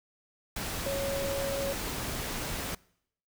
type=tone in noise; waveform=sine; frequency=553 Hz; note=C#5; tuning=4 cents flat; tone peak=-31 dBFS; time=0.86-1.73 s; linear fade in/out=5 ms; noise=pink; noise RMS=-35 dBFS; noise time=0.56-2.75 s; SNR=+1 dB; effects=noise-tail reverb RT60 0.7 s tail -24 dB re dry